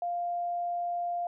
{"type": "tone", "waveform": "sine", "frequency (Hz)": 698.5, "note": "F5", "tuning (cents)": 0, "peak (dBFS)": -29, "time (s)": [0.02, 1.27], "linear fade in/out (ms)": 2, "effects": []}